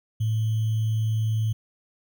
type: tone with sample-and-hold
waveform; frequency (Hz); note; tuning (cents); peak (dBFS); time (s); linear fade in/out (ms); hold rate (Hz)
sine; 110; A2; 0; -21; 0.2-1.53; 10; 3150
effects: none